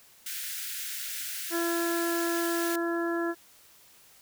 white high-pass noise, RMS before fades -36 dBFS, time 0.26-2.76 s, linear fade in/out 5 ms, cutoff 1400 Hz, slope 96 dB/octave
harmonic tone, 338.6 Hz, E4, 46 cents sharp, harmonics 1 / 2 / 3 / 4 / 5, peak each -28 / -36 / -40 / -38 / -36 dBFS, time 1.5-3.35 s, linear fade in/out 50 ms
effects white hiss -57 dBFS RMS until 4.21 s

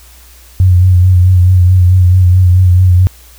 sine tone with vibrato, 91 Hz, F#2, 28 cents flat, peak -3 dBFS, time 0.6-3.07 s, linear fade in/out 0 ms, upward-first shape sine, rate 4.6 Hz, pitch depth 41 cents each way, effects added 60 Hz sine -38 dBFS peak until 3.38 s + white hiss -41 dBFS RMS until 3.38 s

